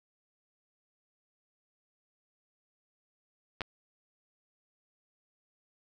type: clicks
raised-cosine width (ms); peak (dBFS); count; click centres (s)
0.3; -18 / -19; 2; 3.608 / 3.617
effects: none